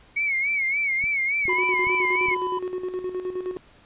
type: tone with vibrato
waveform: sine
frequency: 2217 Hz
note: C#7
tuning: in tune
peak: -21 dBFS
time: 0.16-2.35 s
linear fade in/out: 10 ms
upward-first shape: sine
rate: 3.5 Hz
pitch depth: 95 cents each way
type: click train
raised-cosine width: 5 ms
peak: -27 dBFS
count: 4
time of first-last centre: 1.04-2.285 s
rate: 2.41 Hz
type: tone with tremolo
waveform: triangle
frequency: 366.7 Hz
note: F#4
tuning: 15 cents flat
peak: -23 dBFS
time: 1.48-3.57 s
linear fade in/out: 0 ms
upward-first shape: square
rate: 9.6 Hz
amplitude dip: 60%
type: tone with pitch glide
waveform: triangle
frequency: 992 to 1000.6 Hz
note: B5 to B5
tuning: +7 to +22 cents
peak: -24 dBFS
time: 1.49-2.59 s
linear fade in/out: 5 ms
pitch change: +15 cents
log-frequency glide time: 1.6-1.82 s
effects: pink hiss -54 dBFS RMS until 3.85 s + resampled to 8000 Hz